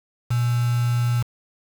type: tone with quantisation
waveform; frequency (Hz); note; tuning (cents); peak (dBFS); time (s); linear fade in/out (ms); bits
sine; 120.3; B2; -45; -18; 0.3-1.23; 10; 5
effects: none